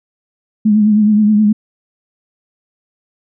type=tone with vibrato; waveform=sine; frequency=211.5 Hz; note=G#3; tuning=32 cents sharp; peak=-7 dBFS; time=0.65-1.53 s; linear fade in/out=10 ms; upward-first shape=triangle; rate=9.5 Hz; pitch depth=56 cents each way; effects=none